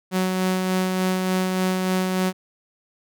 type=tone with tremolo; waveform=sawtooth; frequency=185.8 Hz; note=F#3; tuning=7 cents sharp; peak=-15 dBFS; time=0.11-2.33 s; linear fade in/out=50 ms; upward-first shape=sine; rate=3.4 Hz; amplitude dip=30%; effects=none